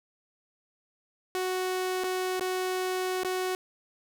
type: tone with dropouts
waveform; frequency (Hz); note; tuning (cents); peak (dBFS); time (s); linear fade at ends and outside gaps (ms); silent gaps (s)
sawtooth; 370; F#4; 0; -24; 1.35-3.55; 0; 2.036-2.041 / 2.396-2.409 / 3.234-3.247
effects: none